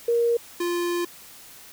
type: tone pair in turn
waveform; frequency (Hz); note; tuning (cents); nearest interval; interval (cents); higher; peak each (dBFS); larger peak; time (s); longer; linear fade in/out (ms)
sine / square; 469.9 / 348.1; A#4 / F4; +14 / -6; perfect fourth; 520; first; -18 / -24; first; 0.08-0.37 / 0.6-1.05; second; 5
effects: white hiss -46 dBFS RMS until 1.72 s